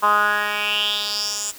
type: tone with band-pass filter sweep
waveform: 10% pulse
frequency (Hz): 207.7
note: G#3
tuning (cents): 0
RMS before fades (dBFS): -21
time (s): 0.02-1.52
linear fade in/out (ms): 20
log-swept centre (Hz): 1100 to 7600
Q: 5
effects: white hiss -41 dBFS RMS until 1.58 s